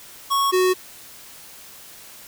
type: tone pair in turn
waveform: square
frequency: 1106 / 369.1 Hz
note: C#6 / F#4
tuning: -4 / -4 cents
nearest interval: octave + perfect fifth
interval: 1900 cents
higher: first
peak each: -18 / -16 dBFS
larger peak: second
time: 0.3-0.52 / 0.52-0.74 s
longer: neither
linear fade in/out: 20 ms
effects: white hiss -43 dBFS RMS until 2.27 s